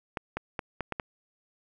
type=clicks; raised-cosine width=0.5 ms; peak=-16 dBFS; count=6; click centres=0.172 / 0.37 / 0.592 / 0.807 / 0.923 / 0.998 s; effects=none